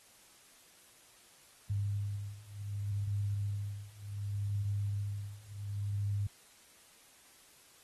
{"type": "beating tone pair", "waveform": "sine", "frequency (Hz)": [101, 101.67], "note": ["G#2", "G#2"], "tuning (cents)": [-48, -36], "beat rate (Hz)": 0.67, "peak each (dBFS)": [-37, -36], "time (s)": [1.7, 6.27], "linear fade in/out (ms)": 5, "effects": ["white hiss -61 dBFS RMS until 7.83 s", "AAC 32 kbps"]}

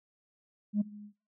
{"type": "tone with ADSR envelope", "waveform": "sine", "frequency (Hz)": 207.7, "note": "G#3", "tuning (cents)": 0, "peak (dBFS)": -21, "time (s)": [0.73, 1.13], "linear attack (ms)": 78, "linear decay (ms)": 14, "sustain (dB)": -23, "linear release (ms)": 80, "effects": ["noise-tail reverb RT60 0.4 s tail -21 dB re dry", "tanh soft clip ceiling -22 dBFS"]}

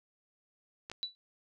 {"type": "clicks", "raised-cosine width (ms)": 0.2, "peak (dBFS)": -25, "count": 2, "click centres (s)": [0.899, 0.916]}
{"type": "tone with exponential decay", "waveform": "sine", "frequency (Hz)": 3951, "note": "B7", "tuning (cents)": 0, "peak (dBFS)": -29, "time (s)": [1.03, 1.15], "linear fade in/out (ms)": 0, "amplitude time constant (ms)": 26}
{"effects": []}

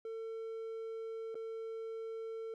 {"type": "tone with dropouts", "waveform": "triangle", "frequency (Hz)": 450, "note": "A4", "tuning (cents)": 39, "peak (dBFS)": -38, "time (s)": [0.05, 2.54], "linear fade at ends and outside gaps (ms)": 2, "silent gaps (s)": [1.345, 1.353], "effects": []}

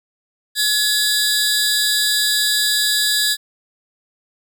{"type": "tone cluster", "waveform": "sawtooth", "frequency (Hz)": [1694, 3721, 3965, 4800], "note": ["G#6", "A#7", "B7", "D8"], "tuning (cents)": [34, -4, 6, 37], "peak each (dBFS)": -18, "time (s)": [0.55, 3.37], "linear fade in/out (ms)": 50, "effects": []}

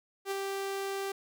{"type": "tone with ADSR envelope", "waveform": "sawtooth", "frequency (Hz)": 392, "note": "G4", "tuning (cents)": 0, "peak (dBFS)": -26, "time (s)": [0.25, 1.12], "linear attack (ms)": 62, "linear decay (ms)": 16, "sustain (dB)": -3, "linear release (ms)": 5, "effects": []}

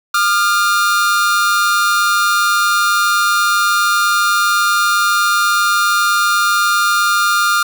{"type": "tone pair together", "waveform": "45% pulse", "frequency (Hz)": [1207.8, 1400], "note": ["D6", "F6"], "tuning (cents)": [48, 4], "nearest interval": "minor third", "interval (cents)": 256, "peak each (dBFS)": [-15, -14], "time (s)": [0.14, 7.63], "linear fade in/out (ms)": 5, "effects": []}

